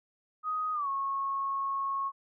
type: tone with pitch glide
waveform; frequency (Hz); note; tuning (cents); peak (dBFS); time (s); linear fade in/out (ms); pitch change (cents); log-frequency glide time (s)
sine; 1251 to 1095.4; D#6 to C#6; +9 to -21; -29; 0.43-2.12; 50; -230; 0.73-0.88
effects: none